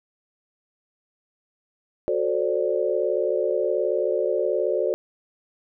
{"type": "chord", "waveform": "sine", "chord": "D dominant seventh", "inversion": "first", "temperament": "just", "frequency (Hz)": [367.1, 440.5, 528.6, 587.3], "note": ["F#4", "A4", "C5", "D5"], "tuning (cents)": [-14, 2, 18, 0], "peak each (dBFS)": -26, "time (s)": [2.08, 4.94], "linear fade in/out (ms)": 0, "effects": []}